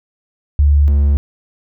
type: tone pair in turn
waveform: sine / triangle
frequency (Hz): 72.3 / 71.3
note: D2 / C#2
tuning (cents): -27 / +49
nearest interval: unison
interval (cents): 24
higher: first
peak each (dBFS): -7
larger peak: neither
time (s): 0.59-0.88 / 0.88-1.17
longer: neither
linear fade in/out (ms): 0
effects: none